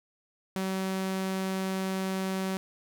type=tone; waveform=sawtooth; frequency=190 Hz; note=F#3; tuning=46 cents sharp; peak=-25 dBFS; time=0.56-2.57 s; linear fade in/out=0 ms; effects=none